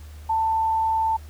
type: tone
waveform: sine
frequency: 889 Hz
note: A5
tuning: 18 cents sharp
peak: -19 dBFS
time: 0.29-1.17 s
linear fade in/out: 10 ms
effects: added 75 Hz sine -38 dBFS peak until 1.29 s + pink hiss -52 dBFS RMS until 1.29 s